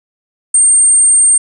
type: tone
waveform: sine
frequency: 8690 Hz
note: C#9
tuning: 35 cents flat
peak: -5 dBFS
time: 0.54-1.38 s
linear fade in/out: 5 ms
effects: none